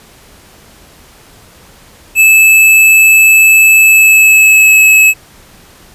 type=tone with pitch glide; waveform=square; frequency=2614 to 2585 Hz; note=E7 to E7; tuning=-15 to -34 cents; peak=-3 dBFS; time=2.15-5.14 s; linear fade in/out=50 ms; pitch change=-19 cents; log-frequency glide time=3.79-4.79 s; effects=pink hiss -40 dBFS RMS until 5.94 s + resampled to 32000 Hz